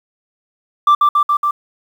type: tone with echo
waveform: sine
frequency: 1175 Hz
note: D6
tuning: 1 cent sharp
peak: -4 dBFS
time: 0.87-0.95 s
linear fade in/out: 5 ms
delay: 140 ms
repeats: 4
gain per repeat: -2 dB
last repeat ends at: 1.51 s
effects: tanh soft clip ceiling -6 dBFS + 7-bit